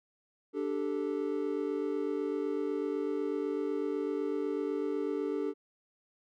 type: chord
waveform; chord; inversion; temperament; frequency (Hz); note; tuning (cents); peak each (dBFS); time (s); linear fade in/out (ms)
triangle; D suspended fourth; none; equal; 293.7 / 392 / 440; D4 / G4 / A4; 0 / 0 / 0; -33; 0.53-5.54; 50
effects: none